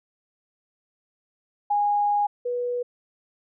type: tone pair in turn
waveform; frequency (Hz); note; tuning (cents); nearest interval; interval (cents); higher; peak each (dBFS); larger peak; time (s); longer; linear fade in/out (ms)
sine; 823 / 488.3; G#5 / B4; -16 / -20; major sixth; 904; first; -19 / -24; first; 1.7-2.27 / 2.45-2.83; first; 10
effects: none